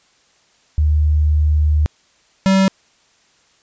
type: tone pair in turn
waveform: sine / square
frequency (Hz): 75.7 / 192.13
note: D#2 / G3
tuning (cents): -47 / -35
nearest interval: octave + major third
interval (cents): 1612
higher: second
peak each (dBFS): -11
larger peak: neither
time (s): 0.78-1.86 / 2.46-2.68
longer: first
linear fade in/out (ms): 0
effects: white hiss -56 dBFS RMS until 3.62 s + resampled to 16000 Hz